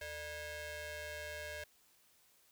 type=ring-modulated tone; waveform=sawtooth; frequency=521 Hz; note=C5; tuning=7 cents flat; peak=-36 dBFS; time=0.01-1.64 s; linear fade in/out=5 ms; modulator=1120 Hz; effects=white hiss -69 dBFS RMS until 2.51 s